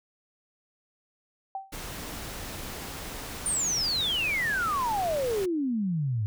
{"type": "tone with exponential decay", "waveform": "sine", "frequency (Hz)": 775, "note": "G5", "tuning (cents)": -20, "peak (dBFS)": -28, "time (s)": [1.55, 1.76], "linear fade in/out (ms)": 2, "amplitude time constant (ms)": 45}
{"type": "noise", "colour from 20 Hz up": "pink", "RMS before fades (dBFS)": -38, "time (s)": [1.72, 5.46], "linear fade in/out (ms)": 10}
{"type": "exponential sweep", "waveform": "sine", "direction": "down", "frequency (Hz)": [9200, 100.4], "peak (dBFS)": -25, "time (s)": [3.46, 6.26], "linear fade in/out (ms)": 0}
{"effects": []}